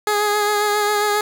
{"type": "tone with vibrato", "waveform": "15% pulse", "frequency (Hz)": 416.6, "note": "G#4", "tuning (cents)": 5, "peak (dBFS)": -10, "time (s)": [0.07, 1.21], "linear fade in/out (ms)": 2, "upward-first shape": "sine", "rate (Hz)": 7.4, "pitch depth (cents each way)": 22, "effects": []}